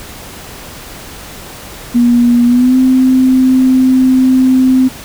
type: tone with pitch glide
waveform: sine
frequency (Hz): 240 to 258.7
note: B3 to C4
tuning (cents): -49 to -19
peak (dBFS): -5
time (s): 1.94-4.89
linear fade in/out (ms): 20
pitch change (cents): +130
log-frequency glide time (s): 2.46-2.77
effects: pink hiss -30 dBFS RMS until 5.04 s